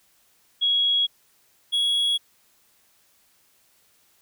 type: tone pair in turn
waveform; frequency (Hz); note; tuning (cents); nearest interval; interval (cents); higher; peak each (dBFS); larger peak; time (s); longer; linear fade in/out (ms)
sine / triangle; 3322 / 3336; G#7 / G#7; 0 / +7; unison; 7; second; -18; neither; 0.61-1.07 / 1.72-2.18; neither; 20
effects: white hiss -62 dBFS RMS until 4.21 s